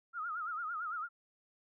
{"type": "tone with vibrato", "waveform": "sine", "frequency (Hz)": 1327, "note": "E6", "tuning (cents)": 11, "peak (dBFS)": -36, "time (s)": [0.13, 1.09], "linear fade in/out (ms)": 50, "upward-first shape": "sine", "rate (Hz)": 8.9, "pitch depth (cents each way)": 130, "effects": []}